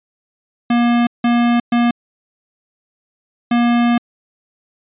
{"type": "tone bursts at uneven times", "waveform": "square", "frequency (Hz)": 238.1, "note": "A#3", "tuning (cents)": 37, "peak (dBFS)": -12, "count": 4, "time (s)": [[0.7, 1.07], [1.24, 1.6], [1.72, 1.91], [3.51, 3.98]], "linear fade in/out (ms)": 5, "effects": ["resampled to 8000 Hz"]}